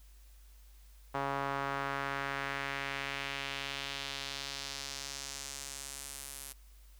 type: tone with band-pass filter sweep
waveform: sawtooth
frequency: 138.59 Hz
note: C#3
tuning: in tune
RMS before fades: -39 dBFS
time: 1.14-6.53 s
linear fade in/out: 10 ms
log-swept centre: 970 to 11000 Hz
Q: 1.5
effects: added 50 Hz sine -54 dBFS peak until 6.99 s + white hiss -66 dBFS RMS until 6.99 s